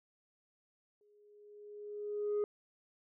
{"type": "tone with exponential growth", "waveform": "sine", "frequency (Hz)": 415.3, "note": "G#4", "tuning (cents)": 0, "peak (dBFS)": -27, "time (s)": [1.01, 2.44], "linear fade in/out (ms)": 1, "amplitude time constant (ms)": 310, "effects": ["tanh soft clip ceiling -29 dBFS"]}